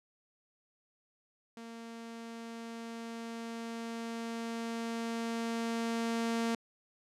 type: tone with level ramp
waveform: sawtooth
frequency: 230 Hz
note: A#3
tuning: 23 cents flat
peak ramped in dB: -41 to -26 dBFS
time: 1.57-6.55 s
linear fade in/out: 2 ms
effects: low-pass 9000 Hz 12 dB/octave